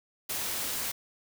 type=noise; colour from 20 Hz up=white; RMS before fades=-33 dBFS; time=0.29-0.92 s; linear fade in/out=10 ms; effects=none